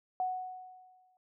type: tone with exponential decay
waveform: sine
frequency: 740 Hz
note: F#5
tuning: in tune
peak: -28 dBFS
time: 0.2-1.17 s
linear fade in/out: 1 ms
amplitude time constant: 210 ms
effects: none